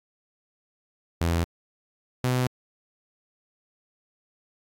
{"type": "tone pair in turn", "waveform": "sawtooth", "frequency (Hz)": [84.3, 126.31], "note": ["E2", "B2"], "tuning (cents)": [39, 39], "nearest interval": "perfect fifth", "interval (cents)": 700, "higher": "second", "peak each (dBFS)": -18, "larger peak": "neither", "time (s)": [[1.21, 1.44], [2.24, 2.47]], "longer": "neither", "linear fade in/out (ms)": 0, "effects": ["AAC 64 kbps"]}